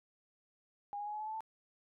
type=tone with pitch steps; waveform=sine; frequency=815 / 825.9 / 836.9 / 848.1 / 859.5 / 871 / 882.6 Hz; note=G#5 / G#5 / G#5 / G#5 / A5 / A5 / A5; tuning=-33 / -10 / +13 / +36 / -41 / -18 / +5 cents; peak=-38 dBFS; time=0.93-1.406 s; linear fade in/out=0 ms; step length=68 ms; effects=none